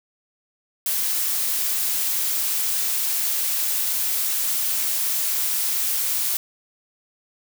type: noise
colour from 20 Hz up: blue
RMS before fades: -23 dBFS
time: 0.86-6.37 s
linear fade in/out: 2 ms
effects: none